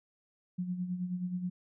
sine tone with tremolo, 180.2 Hz, F#3, 45 cents flat, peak -30 dBFS, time 0.58-1.5 s, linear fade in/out 10 ms, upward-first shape sine, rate 9.4 Hz, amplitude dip 60%, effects none

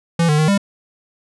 square tone with pitch steps, 168 / 150.7 / 155.1 / 199.5 Hz, E3 / D3 / D#3 / G3, +33 / +45 / -5 / +31 cents, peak -13 dBFS, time 0.19-0.578 s, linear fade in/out 5 ms, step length 97 ms, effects resampled to 24000 Hz

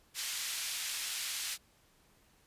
pink band-pass noise, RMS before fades -38 dBFS, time 0.14-1.58 s, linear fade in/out 50 ms, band 2700 to 12000 Hz, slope 12 dB/octave, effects pink hiss -67 dBFS RMS until 2.46 s + resampled to 32000 Hz

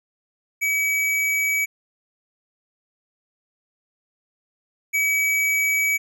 square tone pair in turn, 2279 / 2279 Hz, C#7 / C#7, +47 / +47 cents, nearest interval unison, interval 0 cents, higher neither, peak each -20 / -19 dBFS, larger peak second, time 0.61-1.66 / 4.93-5.98 s, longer neither, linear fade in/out 20 ms, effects none

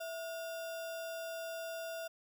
sine tone with sample-and-hold, 659.3 Hz, E5, in tune, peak -39 dBFS, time 0-2.08 s, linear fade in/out 10 ms, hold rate 2100 Hz, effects none

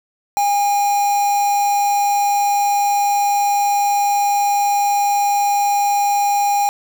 triangle tone with quantisation, 812 Hz, G#5, 39 cents flat, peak -12 dBFS, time 0.37-6.69 s, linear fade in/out 0 ms, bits 4, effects none

